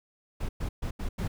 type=noise bursts at uneven times; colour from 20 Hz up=brown; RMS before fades=-31 dBFS; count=5; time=0.4-0.49 / 0.6-0.69 / 0.82-0.91 / 0.99-1.09 / 1.18-1.28 s; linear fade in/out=10 ms; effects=none